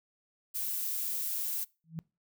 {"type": "noise", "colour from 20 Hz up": "violet", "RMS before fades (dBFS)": -34, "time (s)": [0.54, 1.65], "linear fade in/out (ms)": 20}
{"type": "tone with exponential growth", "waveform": "sine", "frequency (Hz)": 162.4, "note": "E3", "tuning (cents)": -26, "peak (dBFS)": -31, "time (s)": [1.84, 1.99], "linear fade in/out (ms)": 0, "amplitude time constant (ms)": 32}
{"effects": ["noise-tail reverb RT60 0.3 s tail -24 dB re dry"]}